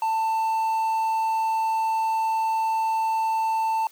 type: tone with quantisation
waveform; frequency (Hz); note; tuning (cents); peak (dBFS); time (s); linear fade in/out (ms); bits
triangle; 890; A5; +20; -19; 0.02-3.87; 2; 8
effects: white hiss -53 dBFS RMS until 3.91 s + high-pass 400 Hz 12 dB/octave